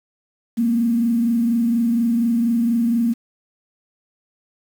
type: tone with frequency modulation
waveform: sine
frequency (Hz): 233.1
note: A#3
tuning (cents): 0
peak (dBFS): -15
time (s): 0.57-3.14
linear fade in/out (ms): 20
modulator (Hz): 24.2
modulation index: 0.42
effects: 7-bit